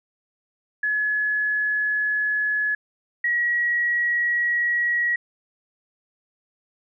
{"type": "tone pair in turn", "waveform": "sine", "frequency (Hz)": [1700, 1912.2], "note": ["G#6", "A#6"], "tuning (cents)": [40, 44], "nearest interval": "major second", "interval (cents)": 204, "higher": "second", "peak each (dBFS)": [-20, -19], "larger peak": "second", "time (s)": [[0.83, 2.75], [3.24, 5.16]], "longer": "neither", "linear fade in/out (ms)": 5, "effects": []}